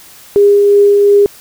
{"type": "tone with tremolo", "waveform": "sine", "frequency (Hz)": 406.1, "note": "G#4", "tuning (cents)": -39, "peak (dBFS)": -3, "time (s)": [0.36, 1.26], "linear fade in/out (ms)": 0, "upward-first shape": "triangle", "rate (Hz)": 2.8, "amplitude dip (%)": 25, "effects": ["white hiss -38 dBFS RMS until 1.4 s"]}